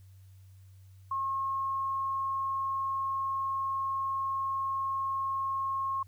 sine tone, 1080 Hz, C#6, 45 cents flat, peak -29 dBFS, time 1.11-6.03 s, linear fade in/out 5 ms, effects added 95 Hz sine -51 dBFS peak until 6.07 s + white hiss -70 dBFS RMS until 6.07 s

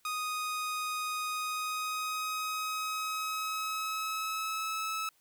sawtooth tone with pitch glide, 1244.5 to 1300.3 Hz, D#6 to E6, 0 to -24 cents, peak -29 dBFS, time 0.05-5.09 s, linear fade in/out 2 ms, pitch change +76 cents, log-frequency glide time 1.29-4.85 s, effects white hiss -69 dBFS RMS until 5.2 s

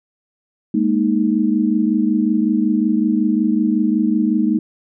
sine chord, Ab suspended second, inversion none, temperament equal, 207.7 / 233.1 / 311.1 Hz, Ab3 / Bb3 / Eb4, 0 / 0 / 0 cents, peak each -18 dBFS, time 0.74-4.59 s, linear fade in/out 5 ms, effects none

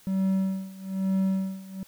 triangle tone with tremolo, 191.2 Hz, G3, 43 cents flat, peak -19 dBFS, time 0.07-1.83 s, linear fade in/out 0 ms, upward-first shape sine, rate 1.1 Hz, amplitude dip 90%, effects white hiss -56 dBFS RMS until 1.87 s

